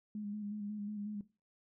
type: tone with vibrato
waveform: sine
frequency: 207.7 Hz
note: G#3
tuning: in tune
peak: -38 dBFS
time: 0.15-1.21 s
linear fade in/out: 2 ms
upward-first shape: square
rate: 5.5 Hz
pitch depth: 28 cents each way
effects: noise-tail reverb RT60 0.3 s tail -17 dB re dry